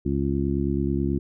harmonic tone, 69.3 Hz, C#2, in tune, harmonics 1 / 2 / 3 / 4 / 5, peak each -28 / -28 / -28 / -28 / -28 dBFS, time 0.05-1.19 s, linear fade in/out 10 ms, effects none

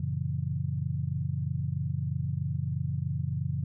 sine chord, F# dominant seventh, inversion none, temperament just, 92.5 / 115.62 / 138.75 / 166.5 Hz, F#2 / A#2 / C#3 / E3, 0 / -14 / +2 / +18 cents, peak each -34 / -36 / -31 / -36 dBFS, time 0-3.64 s, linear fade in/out 5 ms, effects none

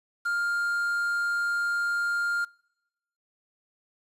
triangle tone with quantisation, 1403 Hz, F6, 8 cents sharp, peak -23 dBFS, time 0.25-2.45 s, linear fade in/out 10 ms, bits 8, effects noise-tail reverb RT60 0.9 s tail -26 dB re dry + resampled to 32000 Hz

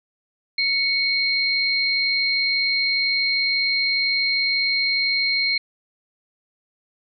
sine tone pair together, 2217 / 4185 Hz, C#7 / C8, 0 / 0 cents, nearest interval major seventh, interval 1100 cents, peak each -21 / -21 dBFS, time 0.58-5.58 s, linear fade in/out 5 ms, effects none

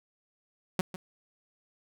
sawtooth tone with echo, 185 Hz, F#3, in tune, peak -20 dBFS, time 0.79-0.81 s, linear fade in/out 2 ms, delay 150 ms, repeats 1, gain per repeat -13 dB, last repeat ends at 0.96 s, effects none

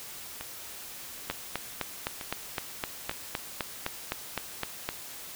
two click trains, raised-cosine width 0.3 ms, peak -13 / -21 dBFS, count 15 / 4, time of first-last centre 1.3-4.89 / 0.41-3.113 s, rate 3.9 / 1.11 Hz, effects white hiss -43 dBFS RMS until 5.35 s

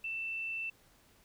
sine tone, 2668 Hz, E7, 20 cents sharp, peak -35 dBFS, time 0.04-0.7 s, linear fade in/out 5 ms, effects pink hiss -65 dBFS RMS until 1.24 s

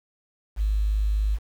sine tone with quantisation, 51.91 Hz, G#1, in tune, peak -20 dBFS, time 0.56-1.39 s, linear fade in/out 50 ms, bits 8, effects none

